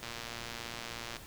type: click train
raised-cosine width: 0.2 ms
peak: -23 dBFS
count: 134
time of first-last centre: 0.03-1.167 s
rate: 117 Hz
effects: pink hiss -50 dBFS RMS until 1.26 s